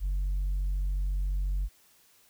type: tone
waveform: sine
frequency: 47.1 Hz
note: F#1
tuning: 32 cents sharp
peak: -24 dBFS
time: 0-1.69 s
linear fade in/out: 50 ms
effects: tanh soft clip ceiling -25 dBFS + white hiss -62 dBFS RMS until 2.29 s